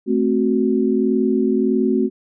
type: chord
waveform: sine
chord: F# diminished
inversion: first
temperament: equal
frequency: 220 / 261.6 / 370 Hz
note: A3 / C4 / F#4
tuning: 0 / 0 / 0 cents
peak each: -19 dBFS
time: 0.06-2.1 s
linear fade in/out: 50 ms
effects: none